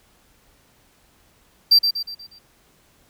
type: tone with echo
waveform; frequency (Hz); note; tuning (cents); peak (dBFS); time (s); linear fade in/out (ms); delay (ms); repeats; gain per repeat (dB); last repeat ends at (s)
triangle; 4699; D8; 0; -8; 1.71-1.79; 10; 120; 5; -7; 2.39
effects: pink hiss -58 dBFS RMS until 3.09 s